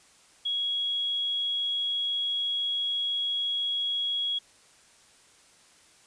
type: tone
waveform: sine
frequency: 3322 Hz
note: G#7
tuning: in tune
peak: -26 dBFS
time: 0.45-4.39 s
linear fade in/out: 10 ms
effects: white hiss -58 dBFS RMS until 6.06 s + resampled to 22050 Hz